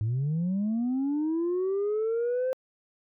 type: linear sweep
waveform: sine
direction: up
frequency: 103.5 to 523.3 Hz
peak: -23 dBFS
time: 0.01-2.53 s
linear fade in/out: 0 ms
effects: tanh soft clip ceiling -23 dBFS